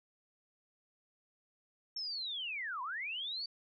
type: linear two-way sweep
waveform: sine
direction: down then up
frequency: 5460 to 955 to 4644 Hz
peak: -37 dBFS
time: 1.96-3.46 s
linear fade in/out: 5 ms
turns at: 2.82 s
effects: none